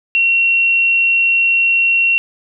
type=tone; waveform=sine; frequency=2732 Hz; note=F7; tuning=39 cents flat; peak=-10 dBFS; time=0.15-2.18 s; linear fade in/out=0 ms; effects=none